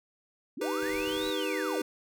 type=linear two-way sweep; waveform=sine; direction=up then down; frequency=208.2 to 3974 to 208.2 Hz; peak=-36 dBFS; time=0.57-1.82 s; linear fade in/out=5 ms; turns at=1.28 s
type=chord; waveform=square; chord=Eb augmented; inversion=none; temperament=equal; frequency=311.1 / 392 / 493.9 Hz; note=Eb4 / G4 / B4; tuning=0 / 0 / 0 cents; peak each=-35 dBFS; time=0.61-1.82 s; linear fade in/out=5 ms
type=noise; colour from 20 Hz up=pink; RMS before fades=-47 dBFS; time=0.82-1.3 s; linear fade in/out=0 ms
effects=none